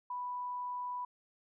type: tone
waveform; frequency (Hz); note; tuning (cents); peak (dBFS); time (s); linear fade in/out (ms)
sine; 987.8; B5; 0; -36; 0.1-1.05; 5
effects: none